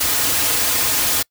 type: noise with comb filter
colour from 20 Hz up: white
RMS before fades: -18 dBFS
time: 0-1.23 s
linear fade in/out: 10 ms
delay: 5.2 ms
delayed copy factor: -1
effects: noise-tail reverb RT60 0.1 s tail -26 dB re dry